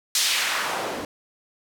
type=noise with band-pass filter sweep; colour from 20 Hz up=white; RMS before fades=-25 dBFS; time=0.15-1.05 s; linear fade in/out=2 ms; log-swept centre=5000 to 310 Hz; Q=1; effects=none